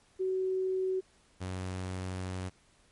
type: tone pair in turn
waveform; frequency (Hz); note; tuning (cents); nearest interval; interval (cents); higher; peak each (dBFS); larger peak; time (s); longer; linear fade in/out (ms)
sine / sawtooth; 375.7 / 92.69; F#4 / F#2; +26 / +4; 2 octaves; 2422; first; -28 / -31; first; 0.19-1.01 / 1.4-2.5; second; 20
effects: pink hiss -65 dBFS RMS until 2.91 s + MP3 48 kbps